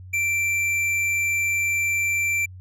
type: tone with tanh clipping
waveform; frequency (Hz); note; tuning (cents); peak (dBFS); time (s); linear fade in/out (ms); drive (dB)
triangle; 2349; D7; 0; -22; 0.13-2.46; 10; 15
effects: added 92 Hz sine -38 dBFS peak until 2.6 s